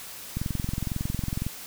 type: click train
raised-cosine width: 5 ms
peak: -16 dBFS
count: 25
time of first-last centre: 0.37-1.466 s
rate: 21.9 Hz
effects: white hiss -41 dBFS RMS until 1.66 s